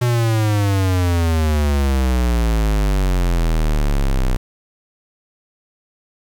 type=exponential sweep; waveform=square; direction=down; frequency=123.47 to 30.87 Hz; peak=-15 dBFS; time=0.01-4.37 s; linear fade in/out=10 ms; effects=7-bit